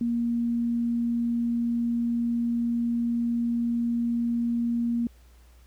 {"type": "tone", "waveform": "sine", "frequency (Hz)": 235.5, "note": "A#3", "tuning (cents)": 18, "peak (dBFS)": -23, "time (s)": [0.01, 5.07], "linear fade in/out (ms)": 2, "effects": ["added 60 Hz sine -51 dBFS peak until 5.66 s", "pink hiss -62 dBFS RMS until 5.66 s"]}